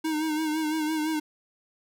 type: tone with vibrato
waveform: square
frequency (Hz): 311.1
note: D#4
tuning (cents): 0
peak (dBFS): -26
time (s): 0.04-1.2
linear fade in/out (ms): 10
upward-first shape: sine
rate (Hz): 5.9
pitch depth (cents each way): 47
effects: none